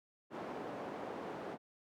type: band-pass noise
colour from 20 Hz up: white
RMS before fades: -44 dBFS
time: 0.3-1.58 s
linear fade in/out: 50 ms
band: 220 to 670 Hz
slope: 12 dB/octave
effects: none